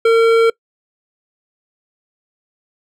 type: tone with hard clipping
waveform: triangle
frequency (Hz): 456.1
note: A#4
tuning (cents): -38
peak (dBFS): -10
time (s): 0.05-0.5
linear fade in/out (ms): 5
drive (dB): 16
effects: noise-tail reverb RT60 0.1 s tail -24 dB re dry